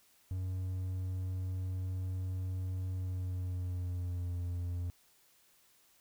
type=tone with pitch glide; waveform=triangle; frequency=92.5 to 87.92 Hz; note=F#2 to F2; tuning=0 to +12 cents; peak=-32 dBFS; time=0.31-4.9 s; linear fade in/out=0 ms; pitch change=-88 cents; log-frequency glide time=2.93-4.41 s; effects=white hiss -67 dBFS RMS until 6 s